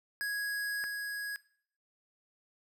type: tone pair in turn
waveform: square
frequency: 1661.2 / 1661.2 Hz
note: G#6 / G#6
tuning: 0 / 0 cents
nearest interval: unison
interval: 0 cents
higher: neither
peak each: -33 / -36 dBFS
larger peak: first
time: 0.21-0.84 / 0.84-1.36 s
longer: first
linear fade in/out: 0 ms
effects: noise-tail reverb RT60 0.6 s tail -21 dB re dry